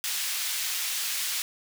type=high-pass noise; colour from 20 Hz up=pink; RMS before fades=-30 dBFS; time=0.04-1.42 s; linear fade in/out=0 ms; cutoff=2600 Hz; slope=12 dB/octave; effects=none